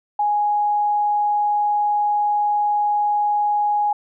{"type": "tone", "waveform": "sine", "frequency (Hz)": 830.6, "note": "G#5", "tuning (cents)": 0, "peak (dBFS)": -16, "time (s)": [0.19, 3.93], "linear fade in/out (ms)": 5, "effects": []}